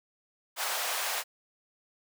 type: high-pass noise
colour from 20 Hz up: pink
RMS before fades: -32 dBFS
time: 0.56-1.24 s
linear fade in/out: 50 ms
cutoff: 650 Hz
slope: 24 dB/octave
effects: none